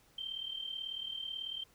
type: tone with amplitude modulation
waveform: sine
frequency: 3136 Hz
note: G7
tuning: in tune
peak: -35 dBFS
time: 0.18-1.64 s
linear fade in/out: 5 ms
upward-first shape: sine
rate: 38.2 Hz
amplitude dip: 70%
effects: pink hiss -66 dBFS RMS until 1.74 s